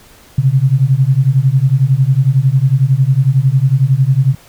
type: beating tone pair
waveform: sine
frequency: 128 / 139 Hz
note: C3 / C#3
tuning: -38 / +5 cents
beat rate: 11 Hz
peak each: -11 dBFS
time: 0.38-4.35 s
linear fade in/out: 5 ms
effects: pink hiss -43 dBFS RMS until 4.48 s